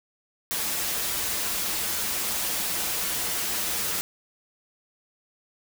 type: noise with comb filter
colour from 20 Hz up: white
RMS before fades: -28 dBFS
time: 0.51-4.01 s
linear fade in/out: 0 ms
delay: 7.6 ms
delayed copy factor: -0.55
effects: none